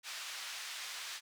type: band-pass noise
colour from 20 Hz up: white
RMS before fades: -44 dBFS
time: 0.03-1.21 s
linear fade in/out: 50 ms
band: 1200 to 5100 Hz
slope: 12 dB/octave
effects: none